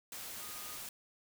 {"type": "tone in noise", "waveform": "sine", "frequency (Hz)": 1234, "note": "D#6", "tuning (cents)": -15, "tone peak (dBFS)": -54, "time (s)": [0.4, 0.77], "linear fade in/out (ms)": 2, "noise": "white", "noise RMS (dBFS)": -45, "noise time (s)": [0.12, 0.89], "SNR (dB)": -12, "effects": []}